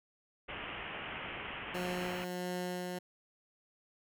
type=low-pass noise; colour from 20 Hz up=white; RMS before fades=-43 dBFS; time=0.48-2.25 s; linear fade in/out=10 ms; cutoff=3100 Hz; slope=96 dB/octave
type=tone with tremolo; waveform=15% pulse; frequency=179.9 Hz; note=F#3; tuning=48 cents flat; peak=-29 dBFS; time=1.74-2.99 s; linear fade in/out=10 ms; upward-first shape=sine; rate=1.5 Hz; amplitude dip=25%
effects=none